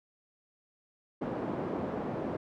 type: band-pass noise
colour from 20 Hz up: pink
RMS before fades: -35 dBFS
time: 1.21-2.37 s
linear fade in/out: 10 ms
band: 200 to 700 Hz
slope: 12 dB/octave
effects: none